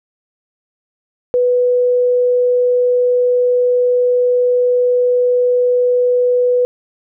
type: tone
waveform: sine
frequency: 493.9 Hz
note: B4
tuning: in tune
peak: -10 dBFS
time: 1.34-6.65 s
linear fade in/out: 0 ms
effects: none